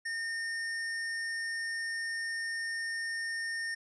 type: tone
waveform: square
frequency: 1826 Hz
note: A#6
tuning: 36 cents flat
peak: -34 dBFS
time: 0.05-3.75 s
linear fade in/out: 10 ms
effects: resampled to 22050 Hz